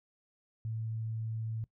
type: tone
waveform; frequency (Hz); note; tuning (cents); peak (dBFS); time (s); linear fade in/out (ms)
sine; 111.6; A2; +25; -34; 0.65-1.64; 0
effects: noise-tail reverb RT60 0.1 s tail -20 dB re dry